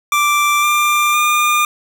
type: tone with pitch steps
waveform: 25% pulse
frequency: 1174.7 / 1190.4 / 1206.3 Hz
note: D6 / D6 / D6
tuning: 0 / +23 / +46 cents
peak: -8 dBFS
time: 0.12-1.65 s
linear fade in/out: 2 ms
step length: 510 ms
effects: none